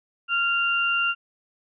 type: tone pair together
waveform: sine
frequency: 1390 / 2780 Hz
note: F6 / F7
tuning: -9 / -9 cents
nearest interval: octave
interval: 1200 cents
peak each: -23 dBFS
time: 0.28-1.15 s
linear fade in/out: 50 ms
effects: none